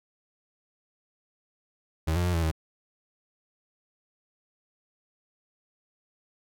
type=tone with pitch steps; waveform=35% pulse; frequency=79.8 / 88.1 / 88.9 / 83.1 / 79.7 Hz; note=D#2 / F2 / F2 / E2 / D#2; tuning=+44 / +16 / +31 / +15 / +42 cents; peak=-22 dBFS; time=2.07-2.515 s; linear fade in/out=10 ms; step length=89 ms; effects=none